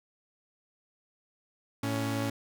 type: tone pair together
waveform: sawtooth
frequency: 110.9 / 279.2 Hz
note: A2 / C#4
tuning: +14 / +13 cents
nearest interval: octave + major third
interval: 1599 cents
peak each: -28 / -28 dBFS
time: 1.83-2.3 s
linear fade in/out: 5 ms
effects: none